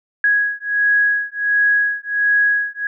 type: beating tone pair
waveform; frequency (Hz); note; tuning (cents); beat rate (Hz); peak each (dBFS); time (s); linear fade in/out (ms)
sine; 1661.2 / 1662.6; G#6 / G#6; 0 / +1; 1.4; -17; 0.24-2.87; 2
effects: none